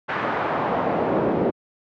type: noise with band-pass filter sweep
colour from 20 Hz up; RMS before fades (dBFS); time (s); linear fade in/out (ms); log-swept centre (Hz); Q
brown; -22; 0.08-1.51; 20; 1500 to 410; 1.1
effects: high-pass 150 Hz 12 dB/octave + low-pass 3000 Hz 12 dB/octave